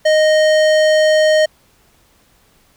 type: tone with hard clipping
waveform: sine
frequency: 620 Hz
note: D#5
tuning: 6 cents flat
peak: -11 dBFS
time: 0.05-1.46 s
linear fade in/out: 10 ms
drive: 16 dB
effects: pink hiss -54 dBFS RMS until 2.76 s